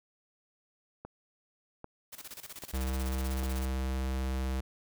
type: click train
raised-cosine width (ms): 1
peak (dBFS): -28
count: 4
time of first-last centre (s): 1.05-3.431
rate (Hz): 1.26
type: noise with tremolo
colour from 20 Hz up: white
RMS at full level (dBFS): -44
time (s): 2.12-3.66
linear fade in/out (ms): 10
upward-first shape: square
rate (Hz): 16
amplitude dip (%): 80
type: tone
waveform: square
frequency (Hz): 65.41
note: C2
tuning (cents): 0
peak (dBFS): -31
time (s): 2.73-4.61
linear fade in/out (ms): 10
effects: none